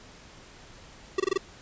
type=tone bursts; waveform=square; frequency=383.7 Hz; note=G4; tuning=37 cents flat; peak=-22 dBFS; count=5; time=1.18-1.376 s; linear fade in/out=5 ms; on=20 ms; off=24 ms; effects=pink hiss -50 dBFS RMS until 1.61 s + resampled to 16000 Hz